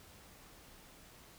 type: silence
effects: pink hiss -58 dBFS RMS until 1.38 s